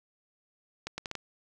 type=accelerating click train; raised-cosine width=0.2 ms; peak=-18 dBFS; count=5; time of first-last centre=0.87-1.153 s; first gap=110 ms; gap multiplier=0.71; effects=none